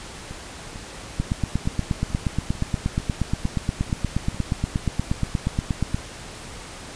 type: two click trains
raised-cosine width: 5 ms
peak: -23 / -9 dBFS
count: 10 / 41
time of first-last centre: 0.31-4.346 / 1.2-5.945 s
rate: 2.23 / 8.43 Hz
effects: pink hiss -38 dBFS RMS until 6.95 s + resampled to 22050 Hz